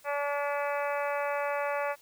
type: harmonic tone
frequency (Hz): 286.9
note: D4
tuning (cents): -40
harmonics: 2 / 3 / 4 / 5 / 6 / 7 / 8 / 9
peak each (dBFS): -31 / -35 / -37 / -39 / -41 / -42 / -43 / -44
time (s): 0.04-1.96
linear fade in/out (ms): 50
effects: white hiss -59 dBFS RMS until 2.01 s